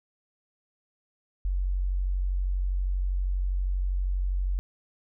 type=tone; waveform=sine; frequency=46.25 Hz; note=F#1; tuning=in tune; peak=-24 dBFS; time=1.45-4.59 s; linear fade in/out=0 ms; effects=none